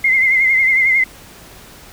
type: tone with vibrato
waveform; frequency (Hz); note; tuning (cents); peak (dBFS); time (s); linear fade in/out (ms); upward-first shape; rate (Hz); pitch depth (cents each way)
sine; 2093; C7; 0; -10; 0.04-1.04; 5; triangle; 11; 63
effects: pink hiss -40 dBFS RMS until 1.92 s